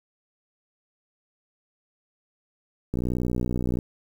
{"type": "click train", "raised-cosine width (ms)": 3, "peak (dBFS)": -14, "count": 53, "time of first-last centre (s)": [2.94, 3.788], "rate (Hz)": 61.3, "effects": ["8-bit"]}